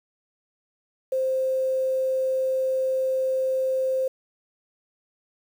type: tone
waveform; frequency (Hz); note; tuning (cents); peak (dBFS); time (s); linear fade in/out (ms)
sine; 523.3; C5; 0; -21; 1.12-4.08; 5
effects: 8-bit